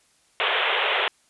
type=band-pass noise; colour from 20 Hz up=white; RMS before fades=-23 dBFS; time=0.4-1.08 s; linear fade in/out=0 ms; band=380 to 3500 Hz; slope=96 dB/octave; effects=white hiss -62 dBFS RMS until 1.29 s + resampled to 24000 Hz